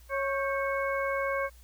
harmonic tone with a mistuned harmonic, 550 Hz, C#5, 14 cents flat, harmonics 1 / 2 / 3 / 4, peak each -30 / -33 / -35 / -36 dBFS, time 0.09-1.5 s, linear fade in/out 50 ms, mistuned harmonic 3, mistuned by -73 cents, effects added 60 Hz sine -51 dBFS peak until 1.63 s + white hiss -61 dBFS RMS until 1.63 s

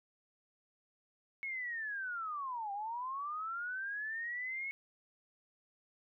sine linear two-way sweep, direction down then up, 2200 to 784 to 2200 Hz, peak -37 dBFS, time 1.43-4.71 s, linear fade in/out 0 ms, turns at 2.72 s, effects none

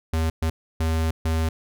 square tone bursts at uneven times, 80.6 Hz, E2, 38 cents flat, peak -21 dBFS, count 4, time 0.13-0.3 / 0.42-0.5 / 0.8-1.11 / 1.25-1.49 s, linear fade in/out 5 ms, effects none

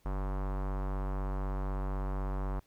square tone with low-pass filter, 48 Hz, G1, 36 cents flat, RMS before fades -34 dBFS, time 0.05-2.6 s, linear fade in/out 10 ms, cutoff 1100 Hz, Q 2.1, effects pink hiss -69 dBFS RMS until 2.66 s

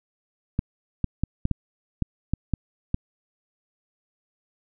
clicks, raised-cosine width 5 ms, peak -10 dBFS, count 9, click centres 0.591 / 1.043 / 1.236 / 1.454 / 1.513 / 2.023 / 2.336 / 2.537 / 2.944 s, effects none

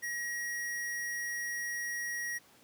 square tone, 1900 Hz, A#6, 33 cents sharp, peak -35 dBFS, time 0.02-2.39 s, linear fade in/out 20 ms, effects pink hiss -61 dBFS RMS until 2.63 s + high-pass 150 Hz 12 dB/octave

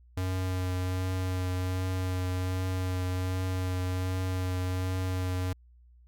square tone with vibrato, 92.2 Hz, F#2, 6 cents flat, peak -29 dBFS, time 0.17-5.53 s, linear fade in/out 5 ms, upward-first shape triangle, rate 1.3 Hz, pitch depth 16 cents each way, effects added 60 Hz sine -54 dBFS peak until 6.07 s

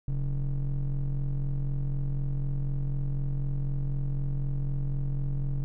triangle ring-modulated tone, 78.9 Hz, D#2, 25 cents sharp, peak -21 dBFS, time 0.08-5.64 s, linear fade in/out 0 ms, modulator 56.9 Hz, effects none

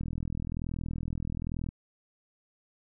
click train, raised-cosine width 5 ms, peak -22 dBFS, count 70, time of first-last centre 0.01-1.689 s, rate 41.1 Hz, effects none

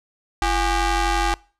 sawtooth ring-modulated tone, 387.1 Hz, G4, 22 cents flat, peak -11 dBFS, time 0.42-1.34 s, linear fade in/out 0 ms, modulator 433 Hz, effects noise-tail reverb RT60 0.4 s tail -24 dB re dry + low-pass 8000 Hz 12 dB/octave

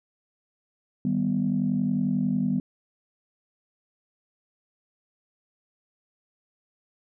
sine chord, Eb augmented, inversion none, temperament equal, 155.56 / 196 / 246.9 Hz, Eb3 / G3 / B3, 0 / 0 / 0 cents, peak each -29 / -25 / -25 dBFS, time 1.05-2.6 s, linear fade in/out 2 ms, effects tanh soft clip ceiling -14 dBFS

